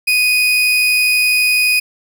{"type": "tone", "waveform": "35% pulse", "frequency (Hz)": 2489, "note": "D#7", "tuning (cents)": 0, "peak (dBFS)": -9, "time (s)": [0.07, 1.8], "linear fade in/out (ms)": 10, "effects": []}